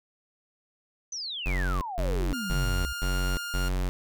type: exponential sweep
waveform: sine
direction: down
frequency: 6230 to 58.3 Hz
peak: -32 dBFS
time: 1.12-2.93 s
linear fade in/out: 5 ms
type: tone bursts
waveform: square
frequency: 45.88 Hz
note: F#1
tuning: 14 cents flat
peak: -26 dBFS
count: 5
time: 1.46-3.89 s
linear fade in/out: 0 ms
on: 350 ms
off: 170 ms
type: tone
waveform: sawtooth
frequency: 1410 Hz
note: F6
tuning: 16 cents sharp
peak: -29 dBFS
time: 2.33-3.69 s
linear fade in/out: 10 ms
effects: none